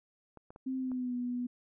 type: clicks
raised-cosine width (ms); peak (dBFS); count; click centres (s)
1; -36; 4; 0.373 / 0.505 / 0.561 / 0.917
type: tone with pitch glide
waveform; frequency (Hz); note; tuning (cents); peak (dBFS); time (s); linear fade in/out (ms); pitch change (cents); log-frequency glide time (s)
sine; 261.6 to 245.5; C4 to B3; 0 to -10; -32; 0.66-1.47; 10; -110; 0.77-1.15
effects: none